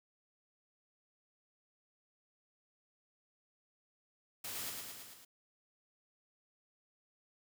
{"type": "noise with echo", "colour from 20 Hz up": "white", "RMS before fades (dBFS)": -43, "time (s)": [4.44, 4.7], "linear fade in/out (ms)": 5, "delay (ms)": 110, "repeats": 5, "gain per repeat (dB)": -3, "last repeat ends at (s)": 5.25, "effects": []}